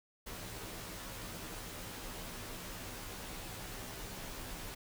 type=noise with comb filter; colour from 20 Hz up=pink; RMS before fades=-45 dBFS; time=0.26-4.75 s; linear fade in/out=10 ms; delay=14 ms; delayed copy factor=-0.9; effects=none